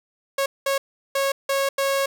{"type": "tone bursts at uneven times", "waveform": "sawtooth", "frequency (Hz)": 549, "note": "C#5", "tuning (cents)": -17, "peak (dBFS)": -16, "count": 5, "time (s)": [[0.38, 0.46], [0.66, 0.78], [1.15, 1.32], [1.49, 1.69], [1.78, 2.06]], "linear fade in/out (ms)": 5, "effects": []}